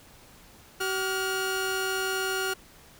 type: tone pair together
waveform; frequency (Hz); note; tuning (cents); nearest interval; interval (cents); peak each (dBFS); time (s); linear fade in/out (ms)
sawtooth; 381 / 1425; G4 / F6; -49 / +34; octave + major seventh; 2283; -26; 0.8-2.54; 10
effects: pink hiss -53 dBFS RMS until 2.99 s